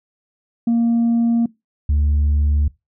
sine tone pair in turn, 233.1 / 73.42 Hz, A#3 / D2, 0 / 0 cents, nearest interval octave + minor sixth, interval 2000 cents, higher first, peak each -11 dBFS, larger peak neither, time 0.67-1.46 / 1.89-2.68 s, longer neither, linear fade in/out 5 ms, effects noise-tail reverb RT60 0.2 s tail -22 dB re dry + tanh soft clip ceiling -12 dBFS

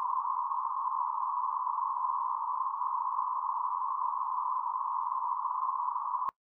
pink band-pass noise, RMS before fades -33 dBFS, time 0-6.29 s, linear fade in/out 0 ms, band 950 to 1100 Hz, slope 96 dB/octave, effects noise-tail reverb RT60 0.1 s tail -22 dB re dry

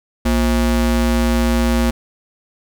square ring-modulated tone, 147.4 Hz, D3, 7 cents sharp, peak -11 dBFS, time 0.25-1.91 s, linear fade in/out 10 ms, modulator 87.5 Hz, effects none

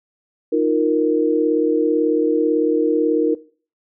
sine chord, Eb suspended second, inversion none, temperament equal, 311.1 / 349.2 / 466.2 Hz, Eb4 / F4 / Bb4, 0 / 0 / 0 cents, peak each -19 / -21 / -17 dBFS, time 0.52-3.35 s, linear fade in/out 10 ms, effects noise-tail reverb RT60 0.4 s tail -18 dB re dry

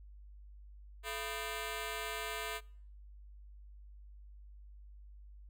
10% pulse ring-modulated tone, 556 Hz, C#5, 5 cents sharp, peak -27 dBFS, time 1.03-2.61 s, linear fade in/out 50 ms, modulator 122 Hz, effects noise-tail reverb RT60 0.6 s tail -25 dB re dry + added 50 Hz sine -51 dBFS peak until 5.49 s

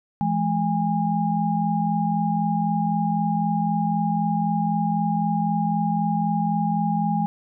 sine tone cluster, 168.7 / 212.6 / 817 Hz, E3 / G#3 / G#5, +40 / +41 / -29 cents, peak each -24 dBFS, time 0.21-7.26 s, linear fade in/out 0 ms, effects none

